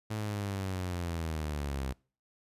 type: linear sweep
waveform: sawtooth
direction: down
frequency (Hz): 109 to 64.7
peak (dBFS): -29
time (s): 0.1-1.93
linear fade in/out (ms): 10
effects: noise-tail reverb RT60 0.4 s tail -25 dB re dry + resampled to 32000 Hz